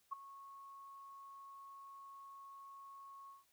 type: tone with ADSR envelope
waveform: sine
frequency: 1100 Hz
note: C#6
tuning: 14 cents flat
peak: -36 dBFS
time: 0.11-3.45 s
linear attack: 19 ms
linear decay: 8 ms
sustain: -16 dB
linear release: 160 ms
effects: white hiss -75 dBFS RMS until 3.52 s